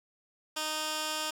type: tone with band-pass filter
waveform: 15% pulse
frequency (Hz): 309.3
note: D#4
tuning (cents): -10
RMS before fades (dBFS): -34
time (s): 0.56-1.31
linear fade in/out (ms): 10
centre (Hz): 5400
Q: 0.54
effects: 9-bit